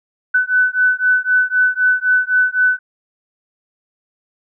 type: beating tone pair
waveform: sine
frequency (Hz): 1500 / 1503.9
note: F#6 / F#6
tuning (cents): +23 / +28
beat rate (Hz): 3.9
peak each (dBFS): -15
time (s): 0.34-2.79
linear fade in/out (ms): 10
effects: none